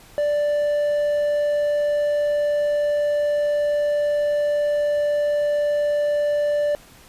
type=tone; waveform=triangle; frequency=587.3 Hz; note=D5; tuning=in tune; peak=-16 dBFS; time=0.18-6.75 s; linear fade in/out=0 ms; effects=pink hiss -48 dBFS RMS until 7.08 s + resampled to 32000 Hz